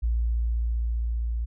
sine tone with level ramp, 57.6 Hz, A#1, 20 cents flat, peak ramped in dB -21 to -25 dBFS, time 0.02-1.46 s, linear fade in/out 20 ms, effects none

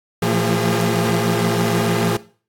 sawtooth tone cluster, 114.7 / 169.6 / 176.1 / 224.2 / 406.3 Hz, A#2 / E3 / F3 / A3 / G#4, -28 / +50 / +15 / +33 / -38 cents, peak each -19 dBFS, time 0.22-2.17 s, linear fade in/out 5 ms, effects noise-tail reverb RT60 0.4 s tail -18 dB re dry + AAC 64 kbps

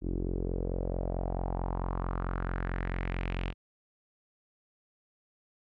sawtooth tone with low-pass filter sweep, 44.52 Hz, F1, 34 cents sharp, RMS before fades -33 dBFS, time 0.01-3.54 s, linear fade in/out 50 ms, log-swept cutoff 320 to 2900 Hz, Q 3.1, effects none

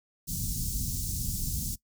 pink band-stop noise, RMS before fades -32 dBFS, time 0.27-1.76 s, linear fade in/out 20 ms, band 200 to 5600 Hz, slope 24 dB/octave, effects noise-tail reverb RT60 0.1 s tail -19 dB re dry

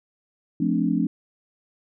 sine chord, D minor seventh, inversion first, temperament equal with one note detuned, 174.61 / 216.6 / 261.6 / 293.7 Hz, F3 / A3 / C4 / D4, 0 / -27 / 0 / 0 cents, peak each -25 dBFS, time 0.6-1.07 s, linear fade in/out 5 ms, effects none

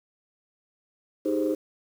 sine chord, Ab major seventh, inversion second, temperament equal, 311.1 / 392 / 415.3 / 523.3 Hz, Eb4 / G4 / Ab4 / C5, 0 / 0 / 0 / 0 cents, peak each -25 / -30 / -30 / -28 dBFS, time 1.25-1.55 s, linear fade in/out 10 ms, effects tanh soft clip ceiling -15 dBFS + 8-bit

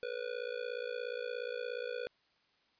square tone with amplitude modulation, 490 Hz, B4, 14 cents flat, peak -34 dBFS, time 0.03-2.07 s, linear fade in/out 0 ms, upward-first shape sine, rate 57 Hz, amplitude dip 90%, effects white hiss -72 dBFS RMS until 2.79 s + resampled to 11025 Hz

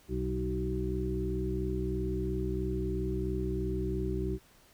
harmonic tone with a mistuned harmonic, 63 Hz, B1, 35 cents sharp, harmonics 1 / 2 / 3 / 5 / 6, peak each -34 / -38 / -38 / -38 / -35 dBFS, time 0.08-4.39 s, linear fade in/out 50 ms, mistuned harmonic 2, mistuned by -17 cents, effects pink hiss -61 dBFS RMS until 4.73 s

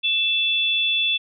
sine tone pair together, 2648 / 3454 Hz, E7 / A7, +7 / -33 cents, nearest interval perfect fourth, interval 460 cents, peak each -22 / -20 dBFS, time 0.03-1.18 s, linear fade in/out 20 ms, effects none

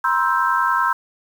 sine chord, C dominant seventh, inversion third, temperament equal with one note detuned, 956.3 / 1046.5 / 1318.5 / 1568 Hz, Bb5 / C6 / E6 / G6, +44 / 0 / 0 / 0 cents, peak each -22 / -20 / -21 / -22 dBFS, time 0.04-0.93 s, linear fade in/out 5 ms, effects 7-bit

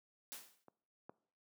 white noise with exponential decay, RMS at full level -45 dBFS, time 0.32-0.64 s, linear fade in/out 0 ms, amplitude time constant 69 ms
clicks, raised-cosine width 1 ms, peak -43 / -35 dBFS, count 2, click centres 0.683 / 1.095 s
effects noise-tail reverb RT60 0.6 s tail -21 dB re dry + high-pass 200 Hz 12 dB/octave

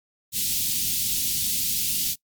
white band-stop noise, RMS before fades -25 dBFS, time 0.32-2.16 s, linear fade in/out 50 ms, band 250 to 3000 Hz, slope 24 dB/octave, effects noise-tail reverb RT60 0.1 s tail -21 dB re dry + Opus 48 kbps

